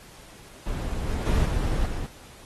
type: noise with level steps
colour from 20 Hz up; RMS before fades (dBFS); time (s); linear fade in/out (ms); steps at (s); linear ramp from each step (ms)
brown; -29 / -27 / -21 / -25 / -30; 0.66-2.07; 10; 1.06 / 1.26 / 1.45 / 1.86; 5
effects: pink hiss -49 dBFS RMS until 2.45 s + AAC 32 kbps